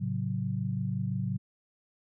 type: chord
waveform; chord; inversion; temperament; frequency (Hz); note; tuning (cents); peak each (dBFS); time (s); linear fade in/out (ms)
sine; F# minor; first; equal with one note detuned; 110 / 135.82 / 185; A2 / C#3 / F#3; 0 / -35 / 0; -33; 0-1.38; 20
effects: none